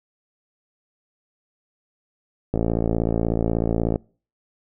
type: click train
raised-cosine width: 2 ms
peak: -8 dBFS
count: 81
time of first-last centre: 2.54-3.958 s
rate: 56.4 Hz
effects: noise-tail reverb RT60 0.4 s tail -25 dB re dry